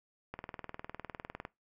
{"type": "click train", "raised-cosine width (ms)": 0.5, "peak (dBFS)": -25, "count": 23, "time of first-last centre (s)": [0.34, 1.451], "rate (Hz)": 19.8, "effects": ["noise-tail reverb RT60 0.2 s tail -20 dB re dry"]}